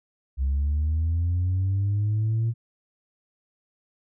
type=linear sweep; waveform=sine; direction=up; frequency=65.41 to 116 Hz; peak=-19 dBFS; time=0.37-2.54 s; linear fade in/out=50 ms; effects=tanh soft clip ceiling -19 dBFS